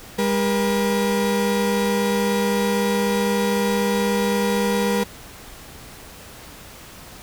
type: tone pair together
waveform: 35% pulse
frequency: 201.7 / 479.5 Hz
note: G3 / A#4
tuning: +50 / +49 cents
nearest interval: octave + minor third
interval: 1499 cents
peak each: -19 / -20 dBFS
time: 0.18-5.04 s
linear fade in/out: 10 ms
effects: pink hiss -41 dBFS RMS until 7.22 s